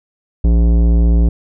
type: tone with tanh clipping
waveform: sine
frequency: 57.4 Hz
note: A#1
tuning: 26 cents flat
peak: -10 dBFS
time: 0.44-1.29 s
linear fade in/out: 5 ms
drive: 15 dB
effects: none